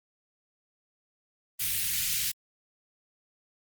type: band-stop noise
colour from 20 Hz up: white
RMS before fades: -29 dBFS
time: 1.59-2.32 s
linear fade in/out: 20 ms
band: 160 to 1900 Hz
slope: 24 dB/octave
effects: Opus 32 kbps